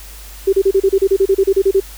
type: tone bursts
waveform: sine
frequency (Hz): 388.5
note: G4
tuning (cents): -16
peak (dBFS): -8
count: 15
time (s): 0.47-1.803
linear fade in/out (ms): 10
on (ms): 59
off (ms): 32
effects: added 50 Hz sine -34 dBFS peak until 1.97 s + white hiss -38 dBFS RMS until 1.97 s